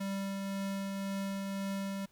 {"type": "tone with tremolo", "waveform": "square", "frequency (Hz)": 196, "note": "G3", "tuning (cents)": 0, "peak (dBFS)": -34, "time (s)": [0, 2.06], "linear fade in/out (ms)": 10, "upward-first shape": "triangle", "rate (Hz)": 1.9, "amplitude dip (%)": 25, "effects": ["pink hiss -68 dBFS RMS until 2.11 s"]}